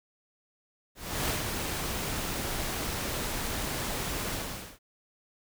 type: noise with ADSR envelope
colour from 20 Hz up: pink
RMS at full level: -29 dBFS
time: 0.95-4.79 s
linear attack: 330 ms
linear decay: 130 ms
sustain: -4 dB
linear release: 460 ms
effects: none